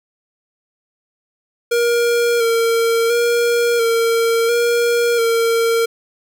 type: tone with vibrato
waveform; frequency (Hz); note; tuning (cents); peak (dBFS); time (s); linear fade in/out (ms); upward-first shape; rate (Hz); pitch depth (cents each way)
square; 466.2; A#4; 0; -14; 1.71-5.86; 10; square; 0.72; 25
effects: none